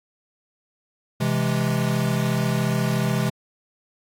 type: chord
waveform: square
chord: C augmented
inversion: none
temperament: equal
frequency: 130.81 / 164.81 / 207.7 Hz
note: C3 / E3 / G#3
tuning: 0 / 0 / 0 cents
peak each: -24 / -26 / -26 dBFS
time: 1.2-3.3 s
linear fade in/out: 10 ms
effects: AAC 64 kbps